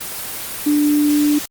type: tone in noise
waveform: sine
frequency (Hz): 294.9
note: D4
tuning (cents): +7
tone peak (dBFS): -12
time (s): 0.66-1.39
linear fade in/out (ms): 10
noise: white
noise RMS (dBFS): -27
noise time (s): 0-1.46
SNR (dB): +12
effects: Opus 24 kbps